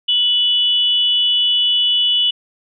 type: tone pair together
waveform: sine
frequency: 2960 / 3424 Hz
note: F#7 / A7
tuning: 0 / -48 cents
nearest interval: minor third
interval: 252 cents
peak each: -13 / -20 dBFS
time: 0.08-2.31 s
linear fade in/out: 10 ms
effects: none